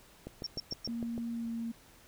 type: click train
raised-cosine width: 2 ms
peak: -27 dBFS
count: 7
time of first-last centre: 0.27-1.179 s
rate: 6.6 Hz
type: tone bursts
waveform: sine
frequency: 5480 Hz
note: F8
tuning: 34 cents flat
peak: -34 dBFS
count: 4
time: 0.44-0.87 s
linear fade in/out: 2 ms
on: 25 ms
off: 110 ms
type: tone with pitch glide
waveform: sine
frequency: 233.1 to 230.3 Hz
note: A#3 to A#3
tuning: 0 to -21 cents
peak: -34 dBFS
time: 0.88-1.72 s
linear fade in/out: 10 ms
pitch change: -21 cents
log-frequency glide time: 1.34-1.48 s
effects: pink hiss -59 dBFS RMS until 2.07 s